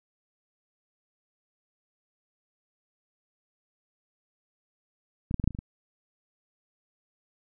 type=clicks; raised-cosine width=5 ms; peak=-20 / -13 / -18 / -15 / -9 / -28 / -25 / -22 dBFS; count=8; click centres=5.311 / 5.343 / 5.398 / 5.441 / 5.476 / 5.507 / 5.549 / 5.589 s; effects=none